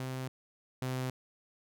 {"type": "tone pair in turn", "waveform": "sawtooth", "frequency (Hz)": [130, 128.66], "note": ["C3", "C3"], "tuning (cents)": [-11, -29], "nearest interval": "unison", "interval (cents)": 18, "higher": "first", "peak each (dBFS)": [-32, -29], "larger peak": "second", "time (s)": [[0, 0.28], [0.82, 1.1]], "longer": "neither", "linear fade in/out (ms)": 2, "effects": []}